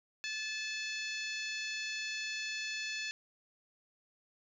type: harmonic tone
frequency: 868 Hz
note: A5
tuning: 24 cents flat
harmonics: 2 / 3 / 4 / 5 / 6 / 7 / 8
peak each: -42 / -40 / -46 / -44 / -49 / -51 / -51 dBFS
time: 0.24-3.11 s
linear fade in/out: 0 ms
effects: none